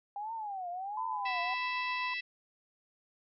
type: tone with vibrato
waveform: sine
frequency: 798 Hz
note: G5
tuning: 31 cents sharp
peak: -36 dBFS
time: 0.16-1.54 s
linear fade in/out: 2 ms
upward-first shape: triangle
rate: 1.4 Hz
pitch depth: 250 cents each way
type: tone with tremolo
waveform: sine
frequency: 1003 Hz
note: B5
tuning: 26 cents sharp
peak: -34 dBFS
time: 0.97-2.14 s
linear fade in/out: 5 ms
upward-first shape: sine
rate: 7.7 Hz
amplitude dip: 25%
type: harmonic tone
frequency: 659 Hz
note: E5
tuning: 1 cent flat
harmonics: 3 / 4 / 5 / 6 / 7 / 8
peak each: -38 / -37 / -48 / -46 / -51 / -50 dBFS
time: 1.25-2.21 s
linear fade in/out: 10 ms
effects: none